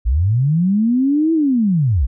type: linear two-way sweep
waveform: sine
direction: up then down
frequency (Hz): 50.9 to 330.9 to 50.9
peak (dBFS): -12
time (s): 0.05-2.07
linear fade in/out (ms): 20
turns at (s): 1.33
effects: none